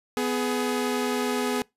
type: tone pair together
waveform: sawtooth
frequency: 249.7 / 420 Hz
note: B3 / G#4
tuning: +19 / +19 cents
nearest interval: major sixth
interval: 900 cents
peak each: -23 dBFS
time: 0.17-1.62 s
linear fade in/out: 0 ms
effects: noise-tail reverb RT60 0.2 s tail -24 dB re dry + resampled to 32000 Hz